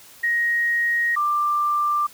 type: tone pair in turn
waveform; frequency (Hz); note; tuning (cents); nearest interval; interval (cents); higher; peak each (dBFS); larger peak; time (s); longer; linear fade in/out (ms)
sine; 1880 / 1184.3; A#6 / D6; +14 / +14; minor sixth; 800; first; -18; neither; 0.23-1.16 / 1.16-2.07; first; 10
effects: white hiss -47 dBFS RMS until 2.13 s